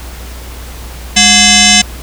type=tone with frequency modulation; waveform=sine; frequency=1660 Hz; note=G#6; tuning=1 cent flat; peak=-3 dBFS; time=1.16-1.82 s; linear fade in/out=10 ms; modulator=933 Hz; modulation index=6.2; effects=added 60 Hz sine -25 dBFS peak until 2.02 s + pink hiss -31 dBFS RMS until 2.02 s